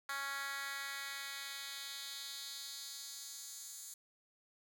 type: tone with high-pass filter sweep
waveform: 10% pulse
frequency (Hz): 277.2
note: C#4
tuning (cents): 0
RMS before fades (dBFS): -45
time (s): 0.09-3.94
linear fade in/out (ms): 2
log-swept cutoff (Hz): 1400 to 7400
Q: 1.6
effects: none